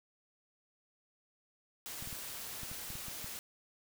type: noise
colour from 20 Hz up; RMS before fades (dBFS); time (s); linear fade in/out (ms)
white; -44; 1.86-3.39; 0
type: clicks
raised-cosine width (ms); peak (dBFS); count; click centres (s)
5; -35; 9; 2.025 / 2.074 / 2.128 / 2.633 / 2.715 / 2.904 / 2.954 / 3.083 / 3.244
effects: none